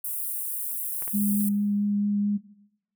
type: high-pass noise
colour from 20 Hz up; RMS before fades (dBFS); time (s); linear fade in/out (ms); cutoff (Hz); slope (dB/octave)
white; -31; 0.04-1.49; 5; 9100; 48
type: clicks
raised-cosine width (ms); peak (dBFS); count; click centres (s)
0.5; -25; 2; 1.023 / 1.078
type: tone with vibrato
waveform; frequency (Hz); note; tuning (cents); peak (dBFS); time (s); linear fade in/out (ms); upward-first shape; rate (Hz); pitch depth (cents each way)
sine; 204.6; G#3; -26; -22; 1.13-2.38; 20; triangle; 4.5; 10
effects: noise-tail reverb RT60 0.9 s tail -18 dB re dry